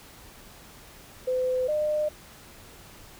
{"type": "tone pair in turn", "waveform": "sine", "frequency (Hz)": [509, 605.3], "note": ["C5", "D#5"], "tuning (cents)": [-48, -48], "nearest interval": "minor third", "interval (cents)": 300, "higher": "second", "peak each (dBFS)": -23, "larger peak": "neither", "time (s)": [[1.27, 1.68], [1.68, 2.09]], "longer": "neither", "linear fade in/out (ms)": 10, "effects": ["pink hiss -49 dBFS RMS until 3.19 s"]}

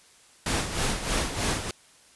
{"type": "noise with tremolo", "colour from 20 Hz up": "pink", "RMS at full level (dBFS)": -25, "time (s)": [0.46, 1.71], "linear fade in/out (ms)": 2, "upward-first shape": "sine", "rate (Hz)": 3.2, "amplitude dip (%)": 65, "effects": ["white hiss -56 dBFS RMS until 2.15 s", "resampled to 24000 Hz"]}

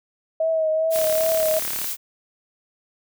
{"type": "tone with vibrato", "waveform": "sine", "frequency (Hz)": 638, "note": "D#5", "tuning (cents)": 43, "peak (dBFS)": -18, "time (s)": [0.4, 1.59], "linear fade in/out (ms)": 5, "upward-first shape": "triangle", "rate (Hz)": 2.5, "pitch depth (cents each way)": 36}
{"type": "noise", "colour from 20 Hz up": "blue", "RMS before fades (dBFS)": -27, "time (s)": [0.9, 1.97], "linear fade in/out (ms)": 50}
{"type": "click train", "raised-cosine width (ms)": 0.3, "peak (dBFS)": -16, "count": 33, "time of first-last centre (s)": [0.96, 1.844], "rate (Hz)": 36.2}
{"effects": []}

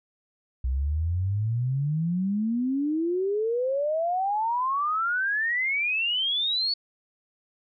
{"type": "exponential sweep", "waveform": "sine", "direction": "up", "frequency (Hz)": [61.74, 4492], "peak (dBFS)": -23, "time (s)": [0.64, 6.74], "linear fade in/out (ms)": 5, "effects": []}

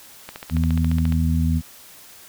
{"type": "click train", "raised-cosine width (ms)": 0.3, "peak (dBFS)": -17, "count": 13, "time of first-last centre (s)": [0.29, 1.123], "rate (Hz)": 14.4}
{"type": "harmonic tone", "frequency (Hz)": 81.2, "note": "E2", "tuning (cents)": -26, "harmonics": [1, 2, 3], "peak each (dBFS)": [-19, -22, -24], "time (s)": [0.5, 1.62], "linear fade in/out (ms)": 50}
{"effects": ["white hiss -45 dBFS RMS until 2.28 s"]}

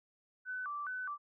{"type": "tone with vibrato", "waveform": "sine", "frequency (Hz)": 1326, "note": "E6", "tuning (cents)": 10, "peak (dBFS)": -37, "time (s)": [0.45, 1.18], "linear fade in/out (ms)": 50, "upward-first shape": "square", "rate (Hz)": 2.4, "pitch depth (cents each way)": 220, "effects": []}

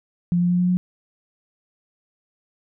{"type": "tone with pitch steps", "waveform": "sine", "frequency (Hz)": [174.61, 176.13, 177.66, 179.21, 180.77], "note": ["F3", "F3", "F3", "F3", "F#3"], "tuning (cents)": [0, 15, 30, 45, -40], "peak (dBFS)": -16, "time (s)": [0.32, 0.77], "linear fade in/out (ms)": 0, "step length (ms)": 90, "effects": []}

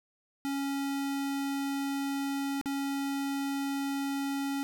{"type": "tone with dropouts", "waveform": "square", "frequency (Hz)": 277.2, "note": "C#4", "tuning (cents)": 0, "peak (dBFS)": -31, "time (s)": [0.45, 4.63], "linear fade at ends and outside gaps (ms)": 0, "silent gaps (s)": [2.613, 2.658], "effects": []}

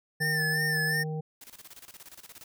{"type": "tone with vibrato", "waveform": "square", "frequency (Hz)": 1770, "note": "A6", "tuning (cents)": 10, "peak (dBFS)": -27, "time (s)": [0.2, 1.04], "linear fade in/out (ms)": 20, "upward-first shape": "sine", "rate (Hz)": 2.8, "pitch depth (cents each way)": 53}
{"type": "harmonic tone", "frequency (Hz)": 155.8, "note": "D#3", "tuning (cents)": 3, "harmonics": [1, 3, 5], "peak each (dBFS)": [-31, -38, -44], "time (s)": [0.2, 1.21], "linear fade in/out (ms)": 10}
{"type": "noise with tremolo", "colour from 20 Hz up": "white", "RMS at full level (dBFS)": -47, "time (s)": [1.41, 2.44], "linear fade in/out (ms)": 5, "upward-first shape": "square", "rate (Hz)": 17, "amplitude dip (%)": 80}
{"effects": []}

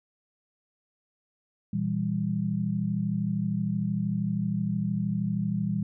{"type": "chord", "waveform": "sine", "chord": "E diminished", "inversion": "second", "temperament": "just", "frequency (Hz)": [118.67, 164.81, 197.78], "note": ["Bb2", "E3", "G3"], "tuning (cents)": [31, 0, 16], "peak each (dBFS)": [-32, -30, -28], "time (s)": [1.73, 5.83], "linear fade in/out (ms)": 5, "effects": []}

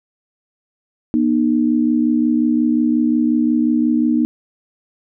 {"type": "tone pair together", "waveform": "sine", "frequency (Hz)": [240, 305.6], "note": ["B3", "D#4"], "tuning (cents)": [-49, -31], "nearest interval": "major third", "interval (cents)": 418, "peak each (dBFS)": [-15, -16], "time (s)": [1.14, 4.25], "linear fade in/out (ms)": 0, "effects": []}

